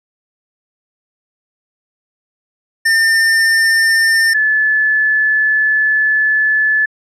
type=tone pair in turn; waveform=square / sine; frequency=1804 / 1730.2 Hz; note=A6 / A6; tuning=+43 / -30 cents; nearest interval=minor second; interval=73 cents; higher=first; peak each=-10 dBFS; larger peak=neither; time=2.85-4.34 / 4.34-6.86 s; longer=second; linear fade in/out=10 ms; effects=low-pass 10000 Hz 12 dB/octave